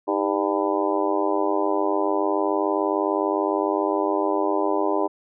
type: harmonic tone with a mistuned harmonic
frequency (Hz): 99.7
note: G2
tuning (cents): +30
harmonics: 3 / 4 / 5 / 6 / 7 / 8 / 9 / 10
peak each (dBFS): -26 / -25 / -32 / -27 / -33 / -30 / -30 / -29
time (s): 0.07-5.08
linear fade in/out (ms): 20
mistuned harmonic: 3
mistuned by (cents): +72
effects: none